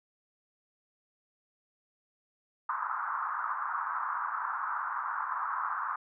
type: band-pass noise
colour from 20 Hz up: pink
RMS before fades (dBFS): -34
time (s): 2.69-5.96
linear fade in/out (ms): 5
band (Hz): 980 to 1400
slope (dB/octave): 48
effects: none